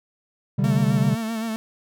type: chord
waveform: triangle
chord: C suspended second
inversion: none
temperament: equal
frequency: 130.81 / 146.83 / 196 Hz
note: C3 / D3 / G3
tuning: 0 / 0 / 0 cents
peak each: -20 dBFS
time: 0.58-1.15 s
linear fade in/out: 10 ms
type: tone with vibrato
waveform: 45% pulse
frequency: 224.2 Hz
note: A3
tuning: 33 cents sharp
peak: -25 dBFS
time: 0.64-1.56 s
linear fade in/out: 0 ms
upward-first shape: sine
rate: 7.7 Hz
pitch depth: 47 cents each way
effects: none